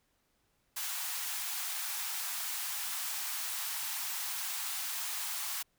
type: high-pass noise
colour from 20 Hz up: white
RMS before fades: -37 dBFS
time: 0.76-5.63 s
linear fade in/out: 10 ms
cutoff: 740 Hz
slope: 48 dB/octave
effects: pink hiss -75 dBFS RMS until 5.78 s